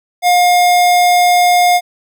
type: tone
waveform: square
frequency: 712 Hz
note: F5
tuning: 33 cents sharp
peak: -8 dBFS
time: 0.22-1.81 s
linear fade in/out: 50 ms
effects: none